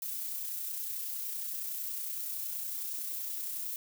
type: noise with amplitude modulation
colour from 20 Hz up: violet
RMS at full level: -36 dBFS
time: 0.02-3.76 s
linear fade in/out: 2 ms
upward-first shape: sine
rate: 30.8 Hz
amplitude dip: 30%
effects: none